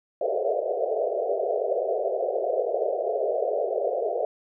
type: band-pass noise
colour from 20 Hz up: white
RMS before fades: -26 dBFS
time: 0.21-4.25 s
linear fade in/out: 2 ms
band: 390 to 700 Hz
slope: 96 dB/octave
effects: none